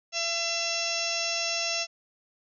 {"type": "harmonic tone with a mistuned harmonic", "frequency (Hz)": 674, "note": "E5", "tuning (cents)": 38, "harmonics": [1, 2, 3, 4, 5, 6, 7, 8, 9, 10], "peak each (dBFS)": [-35, -42, -41, -32, -39, -38, -40, -32, -38, -38], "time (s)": [0.12, 1.87], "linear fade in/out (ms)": 50, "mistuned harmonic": 10, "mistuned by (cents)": -40, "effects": []}